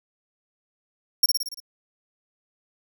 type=tone with echo; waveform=sawtooth; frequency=5540 Hz; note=F8; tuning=15 cents flat; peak=-11 dBFS; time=1.23-1.26 s; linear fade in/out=5 ms; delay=57 ms; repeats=6; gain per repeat=-4 dB; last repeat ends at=1.602 s; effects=none